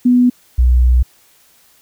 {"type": "tone pair in turn", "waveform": "sine", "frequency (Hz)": [246.9, 61.73], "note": ["B3", "B1"], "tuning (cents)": [0, 0], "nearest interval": "2 octaves", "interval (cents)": 2400, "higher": "first", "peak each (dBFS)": -7, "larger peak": "neither", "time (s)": [[0.05, 0.3], [0.58, 1.03]], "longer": "second", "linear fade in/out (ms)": 10, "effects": ["white hiss -51 dBFS RMS until 1.81 s"]}